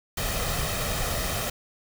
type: noise with comb filter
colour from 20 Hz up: pink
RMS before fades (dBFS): -28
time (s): 0.17-1.5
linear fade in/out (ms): 5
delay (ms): 1.6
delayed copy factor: +0.55
effects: none